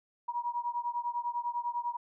sine beating tone pair, 954 / 964 Hz, A#5 / B5, +40 / -42 cents, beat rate 10 Hz, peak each -34 / -35 dBFS, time 0.28-1.97 s, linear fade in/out 10 ms, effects none

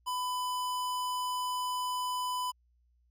square tone, 1000 Hz, B5, 21 cents sharp, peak -32 dBFS, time 0.06-2.52 s, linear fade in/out 20 ms, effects added 60 Hz sine -66 dBFS peak until 3.1 s

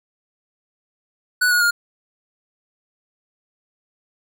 square tone with pitch steps, 1480 / 1448.7 / 1418.1 Hz, F#6 / F#6 / F6, 0 / -37 / +26 cents, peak -15 dBFS, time 1.41-1.71 s, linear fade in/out 10 ms, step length 100 ms, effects none

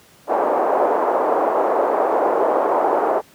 white band-pass noise, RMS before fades -18 dBFS, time 0.27-3.22 s, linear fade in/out 50 ms, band 380 to 870 Hz, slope 24 dB/octave, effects pink hiss -50 dBFS RMS until 3.34 s + high-pass 100 Hz 12 dB/octave

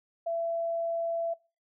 sine tone, 670 Hz, E5, 28 cents sharp, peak -28 dBFS, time 0.26-1.34 s, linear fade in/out 10 ms, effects noise-tail reverb RT60 0.3 s tail -22 dB re dry

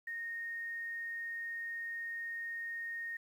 sine tone with quantisation, 1852 Hz, A#6, 12 cents flat, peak -38 dBFS, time 0.07-3.17 s, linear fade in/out 5 ms, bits 11, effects none

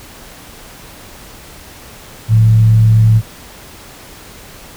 sine tone with frequency modulation, 110.5 Hz, A2, 8 cents sharp, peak -5 dBFS, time 2.28-3.22 s, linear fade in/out 50 ms, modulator 68.1 Hz, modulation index 0.25, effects pink hiss -36 dBFS RMS until 4.76 s

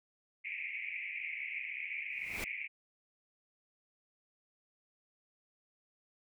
pink band-pass noise, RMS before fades -41 dBFS, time 0.44-2.68 s, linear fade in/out 20 ms, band 2100 to 2500 Hz, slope 96 dB/octave
pink noise with exponential growth, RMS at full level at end -38 dBFS, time 2.1-2.44 s, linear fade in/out 1 ms, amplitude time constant 72 ms
effects none

